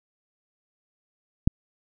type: click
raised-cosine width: 5 ms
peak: -5 dBFS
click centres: 1.475 s
effects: none